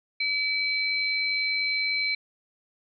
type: tone pair together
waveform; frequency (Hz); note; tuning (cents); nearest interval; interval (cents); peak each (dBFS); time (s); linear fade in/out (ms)
sine; 2298 / 4095; D7 / C8; -38 / -38; minor seventh; 1000; -25 / -29; 0.2-2.15; 5
effects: none